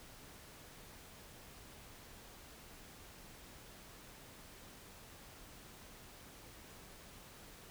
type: silence
effects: pink hiss -56 dBFS RMS until 7.7 s